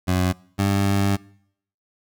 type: tone pair in turn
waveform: 20% pulse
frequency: 91.4 / 99.14 Hz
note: F#2 / G2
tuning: -21 / +20 cents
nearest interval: minor second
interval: 141 cents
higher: second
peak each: -13 dBFS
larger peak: neither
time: 0.07-0.33 / 0.58-1.17 s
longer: second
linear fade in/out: 20 ms
effects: noise-tail reverb RT60 0.7 s tail -24 dB re dry